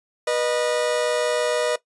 40% pulse tone pair together, 487.6 / 613.8 Hz, B4 / D#5, -22 / -24 cents, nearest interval major third, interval 398 cents, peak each -22 dBFS, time 0.27-1.76 s, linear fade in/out 5 ms, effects noise-tail reverb RT60 0.1 s tail -17 dB re dry + resampled to 24000 Hz

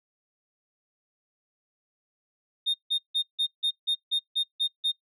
sine tone bursts, 3672 Hz, A#7, 27 cents flat, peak -20 dBFS, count 10, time 2.66-4.92 s, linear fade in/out 20 ms, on 82 ms, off 160 ms, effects noise-tail reverb RT60 0.1 s tail -19 dB re dry + tanh soft clip ceiling -21 dBFS

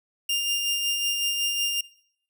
sawtooth tone with tremolo, 2802 Hz, F7, 5 cents sharp, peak -19 dBFS, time 0.29-1.81 s, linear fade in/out 5 ms, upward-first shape sine, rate 5.4 Hz, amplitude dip 35%, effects noise-tail reverb RT60 0.7 s tail -21 dB re dry

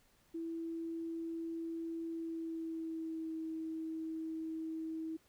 sine tone with pitch glide, 330 to 321 Hz, E4 to E4, +2 to -46 cents, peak -38 dBFS, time 0.34-5.17 s, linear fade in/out 10 ms, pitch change -48 cents, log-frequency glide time 2.07-3.39 s, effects pink hiss -70 dBFS RMS until 5.28 s

